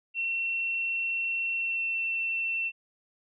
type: tone with pitch glide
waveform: sine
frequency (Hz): 2714 to 2694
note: E7 to E7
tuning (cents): +50 to +37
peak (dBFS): -27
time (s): 0.14-2.72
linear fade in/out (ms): 50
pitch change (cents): -13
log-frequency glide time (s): 1.56-1.98
effects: none